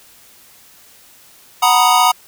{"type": "chord", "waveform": "square", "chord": "B major seventh", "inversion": "second", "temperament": "equal", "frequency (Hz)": [740, 932.3, 987.8, 1244.5], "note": ["F#5", "A#5", "B5", "D#6"], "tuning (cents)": [0, 0, 0, 0], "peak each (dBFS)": -16, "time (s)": [1.62, 2.12], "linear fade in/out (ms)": 10, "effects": ["white hiss -46 dBFS RMS until 2.27 s"]}